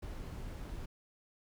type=noise; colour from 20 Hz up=brown; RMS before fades=-43 dBFS; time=0.02-0.86 s; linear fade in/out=10 ms; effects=none